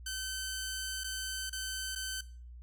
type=tone with dropouts; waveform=10% pulse; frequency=1534 Hz; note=G6; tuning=38 cents flat; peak=-28 dBFS; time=0.06-2.21 s; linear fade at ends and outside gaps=5 ms; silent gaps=1.037-1.042 / 1.497-1.527 / 1.952-1.958 s; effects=noise-tail reverb RT60 0.4 s tail -17 dB re dry + added 60 Hz sine -46 dBFS peak until 2.62 s